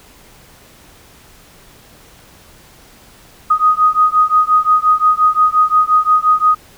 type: beating tone pair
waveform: sine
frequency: 1244.5 / 1250.2 Hz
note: D#6 / D#6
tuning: 0 / +8 cents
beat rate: 5.7 Hz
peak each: -12 dBFS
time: 3.5-6.55 s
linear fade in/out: 10 ms
effects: pink hiss -44 dBFS RMS until 6.77 s